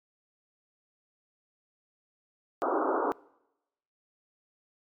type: band-pass noise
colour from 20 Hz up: pink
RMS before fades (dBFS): -28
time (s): 2.62-3.12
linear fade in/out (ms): 0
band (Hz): 270 to 1400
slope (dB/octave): 96
effects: noise-tail reverb RT60 0.9 s tail -24 dB re dry + MP3 96 kbps